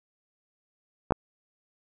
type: clicks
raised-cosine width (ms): 1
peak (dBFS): -9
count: 2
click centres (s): 1.108 / 1.122
effects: none